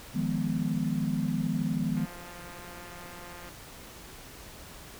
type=chord; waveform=sine; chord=F half-diminished seventh; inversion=third; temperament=equal; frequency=155.56 / 174.61 / 207.7 / 246.9 Hz; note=Eb3 / F3 / Ab3 / Cb4; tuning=0 / 0 / 0 / 0 cents; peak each=-32 dBFS; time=0.14-2.06 s; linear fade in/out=20 ms
type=click train; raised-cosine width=0.5 ms; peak=-32 dBFS; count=267; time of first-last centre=1.97-3.49 s; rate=175 Hz
effects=pink hiss -47 dBFS RMS until 4.99 s